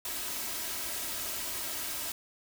white noise with comb filter, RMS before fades -36 dBFS, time 0.05-2.12 s, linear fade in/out 2 ms, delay 3.1 ms, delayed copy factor +0.55, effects none

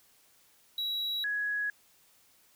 triangle / sine tone pair in turn, 3886 / 1672.1 Hz, B7 / G#6, -29 / +11 cents, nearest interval octave + minor third, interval 1460 cents, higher first, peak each -29 / -29 dBFS, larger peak neither, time 0.78-1.24 / 1.24-1.7 s, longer neither, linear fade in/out 2 ms, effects white hiss -64 dBFS RMS until 2.55 s

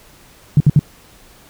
sine tone bursts, 146.83 Hz, D3, in tune, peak -5 dBFS, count 3, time 0.57-0.793 s, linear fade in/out 2 ms, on 33 ms, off 62 ms, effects pink hiss -46 dBFS RMS until 1.49 s

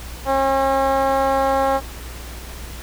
10% pulse tone with band-pass filter, 270.4 Hz, C#4, 43 cents flat, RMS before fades -18 dBFS, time 0.25-1.81 s, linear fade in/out 50 ms, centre 680 Hz, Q 1.7, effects added 60 Hz sine -33 dBFS peak until 2.82 s + pink hiss -37 dBFS RMS until 2.82 s

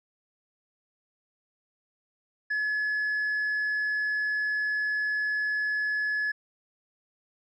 sine tone with tanh clipping, 1705 Hz, G#6, 45 cents sharp, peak -26 dBFS, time 2.5-6.32 s, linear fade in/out 10 ms, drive 1 dB, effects none

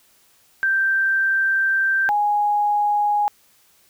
sine tone pair in turn, 1568 / 828.4 Hz, G6 / G#5, 0 / -5 cents, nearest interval major seventh, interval 1105 cents, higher first, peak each -16 dBFS, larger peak neither, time 0.63-2.09 / 2.09-3.28 s, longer first, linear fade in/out 0 ms, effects white hiss -57 dBFS RMS until 3.89 s

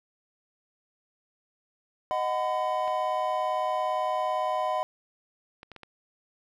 triangle chord, B major, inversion first, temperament equal with one note detuned, 622.3 / 740 / 1009.7 Hz, D#5 / F#5 / B5, 0 / 0 / +38 cents, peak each -28 dBFS, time 2.11-4.83 s, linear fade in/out 0 ms
clicks, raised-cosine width 0.3 ms, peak -28 dBFS, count 5, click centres 2.878 / 5.631 / 5.717 / 5.763 / 5.833 s
effects none

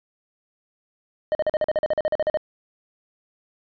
triangle tone bursts, 616 Hz, D#5, 17 cents flat, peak -16 dBFS, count 15, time 1.32-2.372 s, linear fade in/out 0 ms, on 30 ms, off 43 ms, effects resampled to 11025 Hz

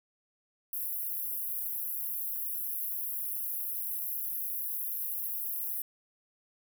pink high-pass noise, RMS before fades -35 dBFS, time 0.73-5.82 s, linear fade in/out 2 ms, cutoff 11000 Hz, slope 96 dB/octave, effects none

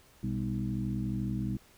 harmonic tone with a mistuned harmonic, 62.8 Hz, B1, 30 cents sharp, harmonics 1 / 2 / 3 / 4 / 5, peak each -40 / -34 / -34 / -40 / -40 dBFS, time 0.23-1.57 s, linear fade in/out 5 ms, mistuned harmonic 3, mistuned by +100 cents, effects pink hiss -60 dBFS RMS until 1.77 s

